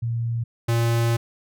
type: tone pair in turn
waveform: sine / square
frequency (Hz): 116.54 / 116.54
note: A#2 / A#2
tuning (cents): 0 / 0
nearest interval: unison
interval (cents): 0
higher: neither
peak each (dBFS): -22 / -19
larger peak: second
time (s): 0.02-0.44 / 0.68-1.17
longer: second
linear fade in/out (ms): 10
effects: none